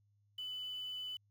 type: tone with quantisation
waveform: sine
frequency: 2997 Hz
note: F#7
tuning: 22 cents sharp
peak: -40 dBFS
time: 0.38-1.17 s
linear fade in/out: 5 ms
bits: 10
effects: added 102 Hz sine -70 dBFS peak until 1.3 s